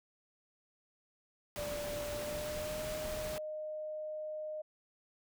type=noise; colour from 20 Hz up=pink; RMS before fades=-43 dBFS; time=1.56-3.38 s; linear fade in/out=0 ms
type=tone with pitch glide; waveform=sine; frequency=587.3 to 615.4 Hz; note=D5 to D#5; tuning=0 to -19 cents; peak=-38 dBFS; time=1.57-4.62 s; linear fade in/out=10 ms; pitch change=+81 cents; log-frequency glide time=2.08-2.84 s
effects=none